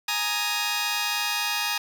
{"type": "chord", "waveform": "10% pulse", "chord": "Ab suspended second", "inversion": "none", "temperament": "just", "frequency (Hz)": [830.6, 934.4, 1245.9], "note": ["Ab5", "Bb5", "Eb6"], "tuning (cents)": [0, 4, 2], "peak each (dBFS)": [-21, -21, -23], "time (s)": [0.08, 1.78], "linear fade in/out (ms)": 5, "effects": []}